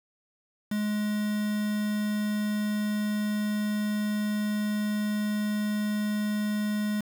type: tone with quantisation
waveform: triangle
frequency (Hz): 210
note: G#3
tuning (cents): +19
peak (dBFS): -24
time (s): 0.71-7.01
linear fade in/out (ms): 5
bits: 6
effects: none